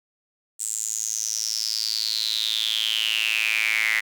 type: tone with high-pass filter sweep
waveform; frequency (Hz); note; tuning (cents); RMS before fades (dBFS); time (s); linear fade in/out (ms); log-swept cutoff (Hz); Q
sawtooth; 110; A2; 0; -25; 0.59-4.01; 20; 7900 to 2000; 9
effects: none